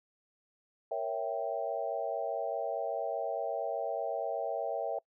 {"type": "chord", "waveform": "sine", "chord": "A# diminished seventh", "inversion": "none", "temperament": "equal", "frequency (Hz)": [466.2, 554.4, 659.3, 784], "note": ["A#4", "C#5", "E5", "G5"], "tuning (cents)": [0, 0, 0, 0], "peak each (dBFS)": [-39, -37, -35, -38], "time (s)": [0.91, 4.99], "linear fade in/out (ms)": 5, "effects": ["noise-tail reverb RT60 0.1 s tail -25 dB re dry"]}